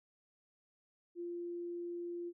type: tone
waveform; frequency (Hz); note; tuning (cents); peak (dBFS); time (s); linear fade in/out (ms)
sine; 346.7; F4; -13; -39; 1.15-2.33; 50
effects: none